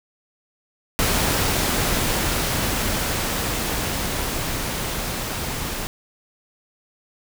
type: noise with level ramp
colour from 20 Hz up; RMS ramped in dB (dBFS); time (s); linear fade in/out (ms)
pink; -20 to -28; 0.99-5.87; 0
effects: none